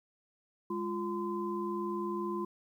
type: tone cluster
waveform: sine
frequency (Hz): 206.2 / 348.3 / 1026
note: G#3 / F4 / C6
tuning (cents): -12 / -5 / -34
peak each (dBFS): -38 / -35 / -38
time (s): 0.7-2.45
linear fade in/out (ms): 5
effects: 11-bit